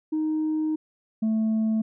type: tone pair in turn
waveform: sine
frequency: 311.1 / 220 Hz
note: D#4 / A3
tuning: 0 / 0 cents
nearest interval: tritone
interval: 600 cents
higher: first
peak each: -21 / -18 dBFS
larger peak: second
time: 0.12-0.76 / 1.22-1.82 s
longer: first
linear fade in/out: 10 ms
effects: tanh soft clip ceiling -20 dBFS